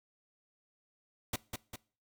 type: noise with echo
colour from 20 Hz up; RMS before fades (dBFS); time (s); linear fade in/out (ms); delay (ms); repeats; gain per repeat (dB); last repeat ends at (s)
pink; -34; 1.33-1.36; 5; 200; 2; -5; 1.76
effects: noise-tail reverb RT60 0.4 s tail -22 dB re dry